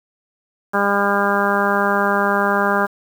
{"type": "harmonic tone", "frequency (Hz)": 201.1, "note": "G3", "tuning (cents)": 44, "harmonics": [1, 2, 3, 4, 5, 6, 7, 8], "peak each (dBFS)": [-23, -23, -23, -23, -23, -23, -23, -23], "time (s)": [0.73, 2.87], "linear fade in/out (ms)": 20, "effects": ["7-bit"]}